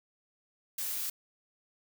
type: noise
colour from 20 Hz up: blue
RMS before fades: -35 dBFS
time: 0.78-1.1 s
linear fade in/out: 5 ms
effects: none